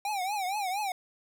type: tone with vibrato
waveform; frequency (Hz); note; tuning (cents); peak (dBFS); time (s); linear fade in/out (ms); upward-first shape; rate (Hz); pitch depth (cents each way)
square; 786; G5; +4; -30; 0.05-0.92; 2; triangle; 4.3; 170
effects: none